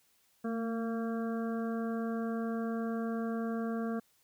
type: harmonic tone with a mistuned harmonic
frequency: 228.9 Hz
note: A#3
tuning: 31 cents flat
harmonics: 1 / 2 / 3 / 5 / 6 / 7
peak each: -33 / -39 / -43 / -47 / -49 / -50 dBFS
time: 0.44-4 s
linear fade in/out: 10 ms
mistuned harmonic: 1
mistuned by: -24 cents
effects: white hiss -70 dBFS RMS until 4.23 s